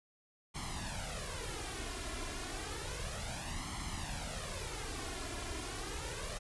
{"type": "noise with flanger", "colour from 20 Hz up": "pink", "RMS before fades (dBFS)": -41, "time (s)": [0.54, 6.39], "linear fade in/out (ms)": 20, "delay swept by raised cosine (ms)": [0.94, 2.94], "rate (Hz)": 0.31, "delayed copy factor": 0.7, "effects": ["resampled to 24000 Hz"]}